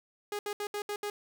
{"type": "tone bursts at uneven times", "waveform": "sawtooth", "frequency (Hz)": 412.8, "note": "G#4", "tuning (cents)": -10, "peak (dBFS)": -29, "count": 6, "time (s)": [[0.32, 0.39], [0.46, 0.53], [0.6, 0.67], [0.74, 0.82], [0.89, 0.96], [1.03, 1.1]], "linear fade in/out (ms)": 2, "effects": []}